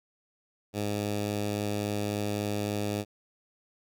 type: tone with notch filter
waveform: 10% pulse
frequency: 103.6 Hz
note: G#2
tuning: 4 cents flat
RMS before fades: -31 dBFS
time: 0.73-3.05 s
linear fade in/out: 50 ms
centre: 1500 Hz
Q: 1.9
effects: none